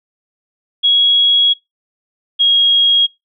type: tone pair in turn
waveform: sine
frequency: 3322 / 3282 Hz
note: G#7 / G#7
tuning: 0 / -21 cents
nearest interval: unison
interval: 21 cents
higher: first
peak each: -8 dBFS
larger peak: neither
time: 0.83-1.54 / 2.39-3.07 s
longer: first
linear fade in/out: 20 ms
effects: noise-tail reverb RT60 0.2 s tail -24 dB re dry